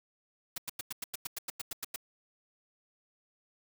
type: noise bursts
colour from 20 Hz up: white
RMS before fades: -37 dBFS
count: 13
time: 0.56-1.961 s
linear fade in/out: 5 ms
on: 21 ms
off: 94 ms
effects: none